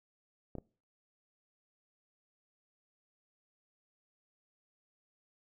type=clicks; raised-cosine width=2 ms; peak=-28 dBFS; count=2; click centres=0.553 / 0.584 s; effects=noise-tail reverb RT60 0.4 s tail -23 dB re dry